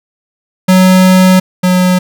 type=tone pair in turn; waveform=square; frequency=185.6 / 182.41 Hz; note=F#3 / F#3; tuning=+6 / -24 cents; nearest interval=unison; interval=30 cents; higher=first; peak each=-4 / -7 dBFS; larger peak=first; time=0.68-1.4 / 1.63-1.99 s; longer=first; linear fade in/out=10 ms; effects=none